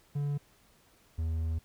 triangle tone pair in turn, 144 / 80.82 Hz, D3 / E2, -34 / -34 cents, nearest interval minor seventh, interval 1000 cents, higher first, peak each -27 dBFS, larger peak neither, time 0.15-0.38 / 1.18-1.59 s, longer second, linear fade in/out 10 ms, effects pink hiss -64 dBFS RMS until 1.64 s

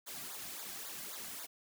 white noise with flanger, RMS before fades -45 dBFS, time 0.06-1.47 s, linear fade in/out 20 ms, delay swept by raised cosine 0.35 to 2.25 ms, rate 3.7 Hz, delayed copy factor -0.95, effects none

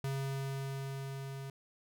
square tone with level ramp, 136.2 Hz, C#3, 30 cents flat, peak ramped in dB -34 to -42 dBFS, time 0.04-1.5 s, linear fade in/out 2 ms, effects none

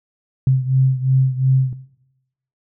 sine beating tone pair, 130.81 / 133.61 Hz, C3 / C3, 0 / +37 cents, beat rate 2.8 Hz, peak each -14 / -18 dBFS, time 0.47-1.73 s, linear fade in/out 2 ms, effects noise-tail reverb RT60 0.9 s tail -18 dB re dry

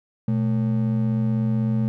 triangle ring-modulated tone, 169.6 Hz, E3, 50 cents sharp, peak -14 dBFS, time 0.28-1.88 s, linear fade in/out 0 ms, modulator 48 Hz, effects none

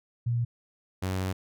sine / sawtooth tone pair in turn, 118.7 / 93.66 Hz, A#2 / F#2, +32 / +22 cents, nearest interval major third, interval 410 cents, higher first, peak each -24 dBFS, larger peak neither, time 0.26-0.45 / 1.02-1.33 s, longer second, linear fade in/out 10 ms, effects none

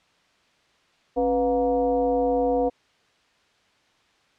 sine tone with frequency modulation, 493.9 Hz, B4, in tune, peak -19 dBFS, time 1.16-2.7 s, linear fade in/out 20 ms, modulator 221 Hz, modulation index 1, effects white hiss -62 dBFS RMS until 4.38 s + low-pass 4000 Hz 12 dB/octave

